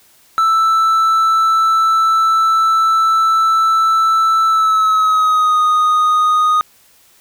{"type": "tone with pitch glide", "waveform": "triangle", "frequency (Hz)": [1322, 1240.6], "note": ["E6", "D#6"], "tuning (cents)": [5, -5], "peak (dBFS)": -8, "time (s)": [0.38, 6.61], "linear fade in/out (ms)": 0, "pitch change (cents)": -110, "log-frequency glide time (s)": [4.47, 5.59], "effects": ["white hiss -50 dBFS RMS until 7.2 s"]}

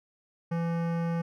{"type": "tone with hard clipping", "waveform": "sine", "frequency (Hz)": 168.1, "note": "E3", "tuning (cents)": 34, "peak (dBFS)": -29, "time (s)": [0.51, 1.22], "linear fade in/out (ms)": 10, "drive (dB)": 17, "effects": []}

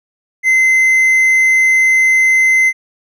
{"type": "tone", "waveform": "triangle", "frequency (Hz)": 2061, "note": "C7", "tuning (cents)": -27, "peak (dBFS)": -6, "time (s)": [0.43, 2.73], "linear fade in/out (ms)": 50, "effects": []}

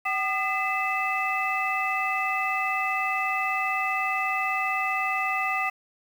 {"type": "tone cluster", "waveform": "sine", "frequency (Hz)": [764, 1216, 2021, 2624], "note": ["G5", "D#6", "B6", "E7"], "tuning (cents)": [-45, -40, 39, -9], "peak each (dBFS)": -29, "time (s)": [0.05, 5.7], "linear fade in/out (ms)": 10, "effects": ["tanh soft clip ceiling -13 dBFS", "8-bit"]}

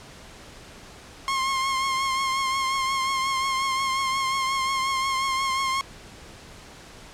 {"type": "tone with vibrato", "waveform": "sawtooth", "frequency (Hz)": 1070, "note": "C6", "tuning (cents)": 38, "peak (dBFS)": -19, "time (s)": [1.28, 5.81], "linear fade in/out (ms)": 0, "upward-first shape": "triangle", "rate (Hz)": 5.6, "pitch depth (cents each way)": 39, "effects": ["pink hiss -45 dBFS RMS until 7.13 s", "low-pass 8000 Hz 12 dB/octave"]}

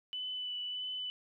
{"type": "tone with vibrato", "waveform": "sine", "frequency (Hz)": 2990, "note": "F#7", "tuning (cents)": 17, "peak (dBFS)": -36, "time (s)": [0.13, 1.1], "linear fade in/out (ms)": 0, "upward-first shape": "sine", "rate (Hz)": 1.6, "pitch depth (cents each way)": 14, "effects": ["13-bit"]}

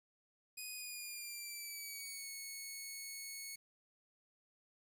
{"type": "tone with pitch glide", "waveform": "10% pulse", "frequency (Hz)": [2489, 2205], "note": ["D#7", "C#7"], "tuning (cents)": [0, -10], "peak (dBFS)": -36, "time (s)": [0.57, 3.56], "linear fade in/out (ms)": 10, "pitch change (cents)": -210, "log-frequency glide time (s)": [0.73, 2.29], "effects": ["11-bit"]}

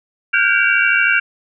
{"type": "tone cluster", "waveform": "sine", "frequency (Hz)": [1418, 1526, 1599, 2302, 2750], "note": ["F6", "G6", "G6", "D7", "F7"], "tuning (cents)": [26, -47, 34, -35, -27], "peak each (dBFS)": -18, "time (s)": [0.33, 1.2], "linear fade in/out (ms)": 10, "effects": []}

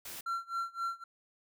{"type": "noise", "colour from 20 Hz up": "white", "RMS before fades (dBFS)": -44, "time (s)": [0.05, 0.21], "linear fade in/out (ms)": 5}
{"type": "tone with tremolo", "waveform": "triangle", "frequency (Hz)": 1363, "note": "F6", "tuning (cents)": -43, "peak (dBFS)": -29, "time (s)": [0.26, 1.04], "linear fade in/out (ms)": 5, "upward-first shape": "sine", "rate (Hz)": 3.8, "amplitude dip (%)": 95}
{"effects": []}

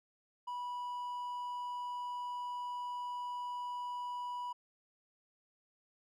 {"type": "tone", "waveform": "triangle", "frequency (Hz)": 980, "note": "B5", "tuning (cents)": -14, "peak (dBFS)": -36, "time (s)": [0.47, 4.53], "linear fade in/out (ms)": 10, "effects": []}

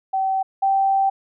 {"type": "tone pair in turn", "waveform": "sine", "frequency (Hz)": [768, 779.2], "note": ["G5", "G5"], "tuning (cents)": [-36, -11], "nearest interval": "unison", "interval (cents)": 25, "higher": "second", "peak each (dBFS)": [-18, -15], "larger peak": "second", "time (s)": [[0.13, 0.43], [0.62, 1.1]], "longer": "second", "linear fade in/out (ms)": 10, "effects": []}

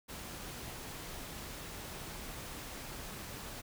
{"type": "noise", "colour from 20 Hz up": "pink", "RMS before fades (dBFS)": -45, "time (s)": [0.08, 3.62], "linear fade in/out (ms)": 20, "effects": []}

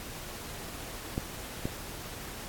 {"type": "clicks", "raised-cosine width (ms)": 3, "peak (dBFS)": -17, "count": 2, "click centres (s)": [1.179, 1.655], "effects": ["pink hiss -42 dBFS RMS until 2.48 s", "AAC 64 kbps"]}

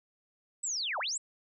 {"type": "linear two-way sweep", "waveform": "sine", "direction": "down then up", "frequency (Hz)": [8150, 538, 8150], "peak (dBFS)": -31, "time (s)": [0.63, 1.18], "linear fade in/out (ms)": 10, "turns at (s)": 0.99, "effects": []}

